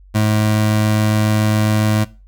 25% pulse tone, 107.2 Hz, A2, 45 cents flat, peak -9 dBFS, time 0.14-2.05 s, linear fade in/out 20 ms, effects noise-tail reverb RT60 0.3 s tail -19 dB re dry + added 47 Hz sine -41 dBFS peak until 2.27 s

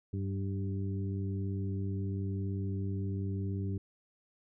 harmonic tone with a mistuned harmonic, 98 Hz, G2, in tune, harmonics 1 / 2 / 3 / 4, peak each -33 / -39 / -43 / -45 dBFS, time 0.13-3.78 s, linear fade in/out 5 ms, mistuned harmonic 2, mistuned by -26 cents, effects none

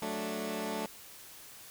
15% pulse chord, D major, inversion first, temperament equal, 185 / 220 / 293.7 Hz, F#3 / A3 / D4, 0 / 0 / 0 cents, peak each -35 / -30 / -34 dBFS, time 0.02-0.86 s, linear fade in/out 2 ms, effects white hiss -51 dBFS RMS until 1.7 s

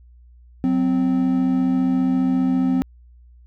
triangle tone pair together, 184.53 / 259.3 Hz, F#3 / C4, -4 / -15 cents, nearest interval tritone, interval 589 cents, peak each -21 / -15 dBFS, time 0.64-2.82 s, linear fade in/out 0 ms, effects added 60 Hz sine -45 dBFS peak until 3.46 s

